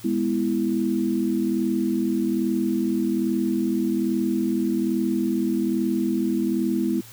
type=chord; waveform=sine; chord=E major; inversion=first; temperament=just; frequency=206 / 247.2 / 329.6 Hz; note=G#3 / B3 / E4; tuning=-14 / +2 / 0 cents; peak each=-25 / -25 / -24 dBFS; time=0.04-7.01 s; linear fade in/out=10 ms; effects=added 114 Hz sine -47 dBFS peak until 7.12 s + white hiss -46 dBFS RMS until 7.12 s